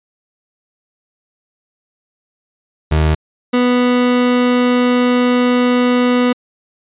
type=tone pair in turn; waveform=30% pulse; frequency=77.78 / 246.9 Hz; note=D#2 / B3; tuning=0 / 0 cents; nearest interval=octave + minor sixth; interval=2000 cents; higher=second; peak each=-8 dBFS; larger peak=neither; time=2.91-3.15 / 3.53-6.33 s; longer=second; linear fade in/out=10 ms; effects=resampled to 8000 Hz